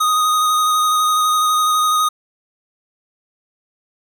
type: tone with vibrato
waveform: square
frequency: 1244.5 Hz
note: D#6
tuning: in tune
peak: -14 dBFS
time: 0-2.09 s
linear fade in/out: 10 ms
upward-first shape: square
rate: 12 Hz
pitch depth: 13 cents each way
effects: none